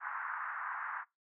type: band-pass noise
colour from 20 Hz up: white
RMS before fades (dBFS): -40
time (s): 0-1.05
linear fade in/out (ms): 50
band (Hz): 900 to 1700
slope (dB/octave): 48
effects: noise-tail reverb RT60 0.2 s tail -22 dB re dry